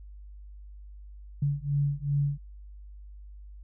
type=beating tone pair; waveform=sine; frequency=141.5 / 144.1 Hz; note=C#3 / D3; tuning=+36 / -33 cents; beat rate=2.6 Hz; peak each=-28 dBFS; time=1.42-2.38 s; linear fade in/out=5 ms; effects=added 50 Hz sine -43 dBFS peak until 3.63 s